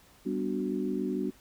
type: chord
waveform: sine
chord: G major seventh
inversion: none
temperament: equal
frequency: 196 / 246.9 / 293.7 / 370 Hz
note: G3 / B3 / D4 / F#4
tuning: 0 / 0 / 0 / 0 cents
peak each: -34 dBFS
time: 0.25-1.31 s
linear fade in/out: 20 ms
effects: pink hiss -59 dBFS RMS until 1.4 s